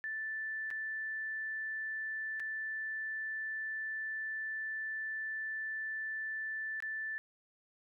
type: tone with dropouts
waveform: sine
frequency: 1760 Hz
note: A6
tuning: in tune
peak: -36 dBFS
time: 0.04-7.18 s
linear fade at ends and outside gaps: 0 ms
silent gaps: 0.704-0.711 / 2.397-2.401 / 6.803-6.824 s
effects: none